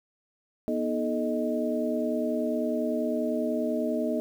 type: tone cluster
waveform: sine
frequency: 242.7 / 312.8 / 430.8 / 623 Hz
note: B3 / D#4 / A4 / D#5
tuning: -30 / +9 / -37 / +2 cents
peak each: -29 / -32 / -33 / -30 dBFS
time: 0.68-4.2 s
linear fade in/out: 0 ms
effects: 9-bit